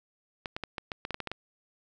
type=clicks; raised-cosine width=0.3 ms; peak=-18 dBFS; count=11; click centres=0.458 / 0.565 / 0.637 / 0.782 / 0.918 / 1.051 / 1.107 / 1.144 / 1.203 / 1.273 / 1.316 s; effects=none